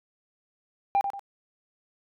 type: tone with echo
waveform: sine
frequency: 796 Hz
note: G5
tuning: 26 cents sharp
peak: -17 dBFS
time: 0.95-1.01 s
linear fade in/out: 0 ms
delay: 92 ms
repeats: 2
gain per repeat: -9 dB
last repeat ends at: 1.194 s
effects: tanh soft clip ceiling -18 dBFS